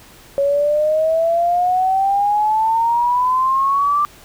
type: exponential sweep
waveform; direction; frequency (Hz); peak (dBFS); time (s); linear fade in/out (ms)
sine; up; 554 to 1184; -13; 0.38-4.05; 0
effects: pink hiss -44 dBFS RMS until 4.24 s